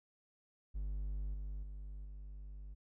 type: tone with level steps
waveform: triangle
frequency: 50 Hz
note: G1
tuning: 35 cents sharp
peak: -35 / -38 / -42 / -44 dBFS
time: 0.74-2.75 s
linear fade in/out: 20 ms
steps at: 1.34 / 1.63 / 2.05 s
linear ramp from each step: 5 ms
effects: none